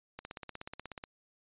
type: click train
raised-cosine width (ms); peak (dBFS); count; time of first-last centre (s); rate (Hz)
0.3; -26; 15; 0.19-1.038; 16.5
effects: resampled to 8000 Hz